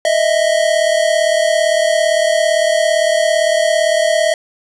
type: tone pair together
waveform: square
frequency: 621.6 / 659.3 Hz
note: D#5 / E5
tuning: -2 / 0 cents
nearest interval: minor second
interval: 102 cents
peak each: -15 dBFS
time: 0.05-4.34 s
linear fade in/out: 2 ms
effects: resampled to 24000 Hz + 8-bit